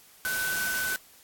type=tone in noise; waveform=sine; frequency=1511 Hz; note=F#6; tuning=36 cents sharp; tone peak=-28 dBFS; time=0.25-0.96 s; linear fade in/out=0 ms; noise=white; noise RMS=-33 dBFS; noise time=0.25-0.96 s; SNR=+2 dB; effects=white hiss -55 dBFS RMS until 1.23 s + AAC 64 kbps